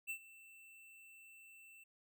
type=tone with ADSR envelope; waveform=square; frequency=2674 Hz; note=E7; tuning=24 cents sharp; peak=-39 dBFS; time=0.07-1.84 s; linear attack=30 ms; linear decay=81 ms; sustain=-19 dB; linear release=9 ms; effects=none